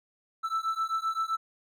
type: beating tone pair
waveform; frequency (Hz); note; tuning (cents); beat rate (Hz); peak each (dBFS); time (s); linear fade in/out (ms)
triangle; 1318.5 / 1326.2; E6 / E6; 0 / +10; 7.7; -29; 0.43-1.37; 20
effects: none